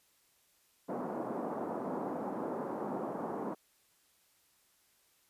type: band-pass noise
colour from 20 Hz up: pink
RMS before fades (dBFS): -38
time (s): 0.88-3.55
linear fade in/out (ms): 20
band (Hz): 210 to 1000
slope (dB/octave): 24
effects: white hiss -70 dBFS RMS until 5.29 s + resampled to 32000 Hz